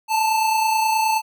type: tone pair together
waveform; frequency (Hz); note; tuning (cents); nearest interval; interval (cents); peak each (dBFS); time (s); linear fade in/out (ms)
square; 877 / 906.4; A5 / A#5; -6 / -49; minor second; 57; -18 / -28; 0.08-1.22; 50
effects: none